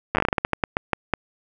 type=slowing click train; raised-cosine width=0.5 ms; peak=-4 dBFS; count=16; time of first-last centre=0.15-1.137 s; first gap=9 ms; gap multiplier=1.25; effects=none